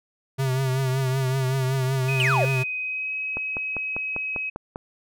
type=tone with vibrato; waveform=square; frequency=131.8 Hz; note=C3; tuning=13 cents sharp; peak=-22 dBFS; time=0.38-2.64 s; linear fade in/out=20 ms; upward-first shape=triangle; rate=5.3 Hz; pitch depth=57 cents each way
type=tone with pitch glide; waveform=sine; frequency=2511 to 2546 Hz; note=D#7 to D#7; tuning=+15 to +39 cents; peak=-26 dBFS; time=2.08-4.5 s; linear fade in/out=10 ms; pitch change=+24 cents; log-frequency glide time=2.78-3.13 s
type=exponential sweep; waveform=triangle; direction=down; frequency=3136 to 493.9 Hz; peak=-19 dBFS; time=2.2-2.45 s; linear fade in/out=0 ms
type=click train; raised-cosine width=1 ms; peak=-18 dBFS; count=8; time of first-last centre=3.37-4.759 s; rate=5.04 Hz
effects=none